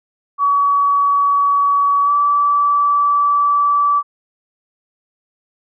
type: tone with pitch glide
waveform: sine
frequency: 1134 to 1155.8 Hz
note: C#6 to D6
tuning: +39 to -28 cents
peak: -11 dBFS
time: 0.38-4.03 s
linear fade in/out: 50 ms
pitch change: +33 cents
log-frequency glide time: 2.04-2.11 s
effects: none